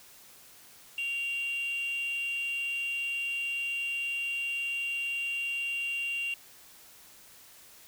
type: tone with frequency modulation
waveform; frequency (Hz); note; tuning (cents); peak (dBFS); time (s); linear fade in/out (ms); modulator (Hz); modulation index
sine; 2769; F7; -15; -28; 0.98-6.34; 2; 506; 0.22
effects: tanh soft clip ceiling -28 dBFS + white hiss -54 dBFS RMS until 7.87 s